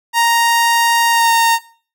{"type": "tone with pitch glide", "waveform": "sawtooth", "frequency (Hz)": [932.3, 921.1], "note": ["A#5", "A#5"], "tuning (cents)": [0, -21], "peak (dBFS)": -7, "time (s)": [0.13, 1.59], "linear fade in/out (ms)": 50, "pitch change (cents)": -21, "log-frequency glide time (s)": [1.09, 1.32], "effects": ["noise-tail reverb RT60 0.4 s tail -17 dB re dry"]}